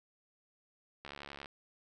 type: click train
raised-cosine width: 0.3 ms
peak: -29 dBFS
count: 30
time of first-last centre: 1.05-1.458 s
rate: 71 Hz
effects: none